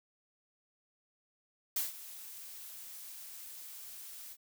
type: noise with ADSR envelope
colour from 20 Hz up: blue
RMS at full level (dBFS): -32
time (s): 1.76-4.37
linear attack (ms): 5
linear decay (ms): 150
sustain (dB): -16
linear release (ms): 53
effects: none